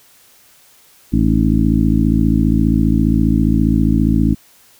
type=harmonic tone with a mistuned harmonic; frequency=54.9 Hz; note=A1; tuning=3 cents flat; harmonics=1 / 2 / 3 / 4 / 5 / 6; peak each=-17 / -19 / -18 / -16 / -18 / -21 dBFS; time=1.12-4.35 s; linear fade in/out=20 ms; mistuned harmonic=6; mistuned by=-69 cents; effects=white hiss -49 dBFS RMS until 4.79 s